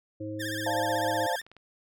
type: harmonic tone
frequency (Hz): 106.1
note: G#2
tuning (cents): +38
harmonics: 1 / 3 / 5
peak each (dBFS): -39 / -35 / -39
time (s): 0.2-1.27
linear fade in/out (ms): 10
type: tone with vibrato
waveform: sawtooth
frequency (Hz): 1700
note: G#6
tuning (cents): +40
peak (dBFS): -30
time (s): 0.39-1.42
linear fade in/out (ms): 20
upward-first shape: sine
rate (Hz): 16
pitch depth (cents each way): 130
type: chord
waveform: sine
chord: D minor seventh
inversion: third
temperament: equal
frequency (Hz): 523.3 / 587.3 / 698.5 / 880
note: C5 / D5 / F5 / A5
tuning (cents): 0 / 0 / 0 / 0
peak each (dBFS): -32 / -35 / -31 / -31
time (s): 0.66-1.36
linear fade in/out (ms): 5
type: click train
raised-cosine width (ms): 0.3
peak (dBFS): -35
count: 14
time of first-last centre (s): 0.91-1.567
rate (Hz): 19.8
effects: none